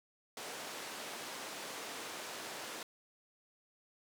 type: band-pass noise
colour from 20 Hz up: pink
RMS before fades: -45 dBFS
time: 0.37-2.83 s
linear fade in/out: 2 ms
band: 380 to 9900 Hz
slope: 12 dB/octave
effects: none